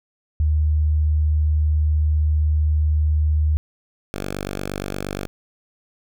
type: tone pair in turn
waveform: sine / 5% pulse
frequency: 76.3 / 48.55 Hz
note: D#2 / G1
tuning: -33 / -16 cents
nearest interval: minor sixth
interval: 783 cents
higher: first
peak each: -15 dBFS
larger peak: neither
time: 0.4-3.57 / 4.14-5.27 s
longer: first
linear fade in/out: 0 ms
effects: none